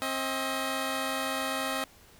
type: tone pair together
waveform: 10% pulse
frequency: 265.8 / 632.2 Hz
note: C4 / D#5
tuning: +27 / +27 cents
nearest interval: octave + minor third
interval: 1500 cents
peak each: -24 / -24 dBFS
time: 0.02-1.84 s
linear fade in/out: 0 ms
effects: pink hiss -56 dBFS RMS until 2.19 s